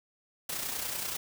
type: noise with amplitude modulation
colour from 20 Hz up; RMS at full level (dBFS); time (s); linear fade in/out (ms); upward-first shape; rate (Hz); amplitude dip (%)
white; -33; 0.49-1.17; 5; sine; 30.4; 50
effects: none